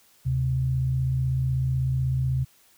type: tone pair together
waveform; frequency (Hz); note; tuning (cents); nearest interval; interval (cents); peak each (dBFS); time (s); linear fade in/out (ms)
sine; 73.42 / 129.5; D2 / C3; 0 / -17; minor seventh; 983; -30 / -22; 0.25-2.45; 20
effects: white hiss -59 dBFS RMS until 2.77 s